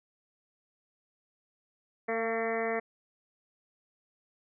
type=harmonic tone with a mistuned harmonic; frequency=226.2 Hz; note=A3; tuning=48 cents sharp; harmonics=1 / 2 / 3 / 4 / 5 / 6 / 7 / 8 / 9 / 10; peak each=-39 / -32 / -34 / -45 / -42 / -44 / -48 / -39 / -39 / -46 dBFS; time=2.08-2.8 s; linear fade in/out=10 ms; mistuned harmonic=3; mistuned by=+15 cents; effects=none

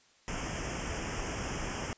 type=band-stop noise; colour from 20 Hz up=pink; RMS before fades=-36 dBFS; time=0.28-1.93 s; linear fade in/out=0 ms; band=3200 to 5100 Hz; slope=96 dB/octave; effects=white hiss -64 dBFS RMS until 1.97 s + resampled to 16000 Hz

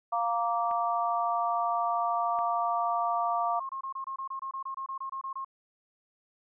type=chord; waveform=sine; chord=Bb major; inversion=second; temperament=just; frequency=699.2 / 932.3 / 1165.4 Hz; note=F5 / Bb5 / D6; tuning=+2 / 0 / -14 cents; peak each=-29 / -32 / -30 dBFS; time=0.12-3.6 s; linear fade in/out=10 ms
type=clicks; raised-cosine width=0.5 ms; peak=-31 dBFS; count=2; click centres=0.712 / 2.389 s
type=tone bursts; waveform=sine; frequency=1074 Hz; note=C6; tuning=45 cents sharp; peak=-33 dBFS; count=16; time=3.6-5.447 s; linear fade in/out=5 ms; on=92 ms; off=25 ms
effects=none

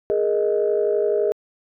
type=chord; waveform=sine; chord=Ab suspended second; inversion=none; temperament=just; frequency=415.3 / 467.2 / 623 Hz; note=Ab4 / Bb4 / Eb5; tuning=0 / +4 / +2 cents; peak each=-19 / -23 / -23 dBFS; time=0.1-1.32 s; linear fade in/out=0 ms; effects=tanh soft clip ceiling -9 dBFS

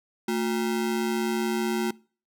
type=ring-modulated tone; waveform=square; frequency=291.1 Hz; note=D4; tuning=15 cents flat; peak=-22 dBFS; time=0.28-1.91 s; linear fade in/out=5 ms; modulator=67.9 Hz; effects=noise-tail reverb RT60 0.4 s tail -23 dB re dry

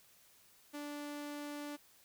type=tone; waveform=sawtooth; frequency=292.2 Hz; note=D4; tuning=9 cents flat; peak=-38 dBFS; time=0.73-1.77 s; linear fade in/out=20 ms; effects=white hiss -65 dBFS RMS until 2.04 s

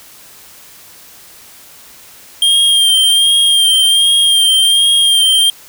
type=tone with vibrato; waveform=square; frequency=3198 Hz; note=G7; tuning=34 cents sharp; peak=-8 dBFS; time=2.42-5.5 s; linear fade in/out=2 ms; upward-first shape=sine; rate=1.3 Hz; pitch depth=31 cents each way; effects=white hiss -39 dBFS RMS until 5.68 s

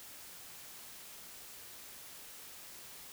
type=silence; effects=white hiss -51 dBFS RMS until 3.12 s

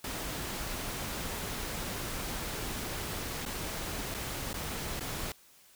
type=noise with dropouts; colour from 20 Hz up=pink; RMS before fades=-37 dBFS; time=0.04-5.32 s; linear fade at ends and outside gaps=2 ms; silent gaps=3.453-3.461 / 4.142-4.146 / 4.531-4.541 / 4.996-5.007 s; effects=white hiss -60 dBFS RMS until 5.75 s

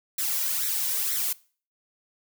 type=noise with flanger; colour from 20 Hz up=blue; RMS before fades=-27 dBFS; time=0.18-1.33 s; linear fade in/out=5 ms; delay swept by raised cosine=0.51 to 2.11 ms; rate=2.1 Hz; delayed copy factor=+0.7; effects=noise-tail reverb RT60 0.4 s tail -21 dB re dry

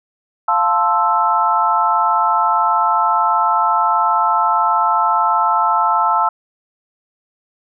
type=chord; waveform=sine; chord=F major seventh; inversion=none; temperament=equal; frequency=698.5 / 880 / 1046.5 / 1318.5 Hz; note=F5 / A5 / C6 / E6; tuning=0 / 0 / 0 / 0 cents; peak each=-21 / -16 / -20 / -16 dBFS; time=0.48-6.29 s; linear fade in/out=5 ms; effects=none

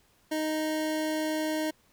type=tone; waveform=25% pulse; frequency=311.1 Hz; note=D#4; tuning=in tune; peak=-24 dBFS; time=0.31-1.71 s; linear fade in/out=10 ms; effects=pink hiss -65 dBFS RMS until 1.92 s

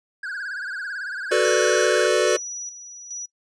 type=tone with vibrato; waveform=triangle; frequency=1552 Hz; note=G6; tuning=18 cents flat; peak=-26 dBFS; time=0.23-2.07 s; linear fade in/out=5 ms; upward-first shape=triangle; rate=18 Hz; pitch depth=160 cents each way
type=chord; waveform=square; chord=B minor seventh; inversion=second; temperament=equal; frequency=370 / 440 / 493.9 / 587.3 Hz; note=F#4 / A4 / B4 / D5; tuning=0 / 0 / 0 / 0 cents; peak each=-23 dBFS; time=1.31-2.37 s; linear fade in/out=10 ms
type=tone with tremolo; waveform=sine; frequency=5860 Hz; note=F#8; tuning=18 cents flat; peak=-30 dBFS; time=1.44-3.26 s; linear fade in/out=10 ms; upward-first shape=square; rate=1.2 Hz; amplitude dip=60%
effects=noise-tail reverb RT60 0.1 s tail -21 dB re dry + resampled to 22050 Hz

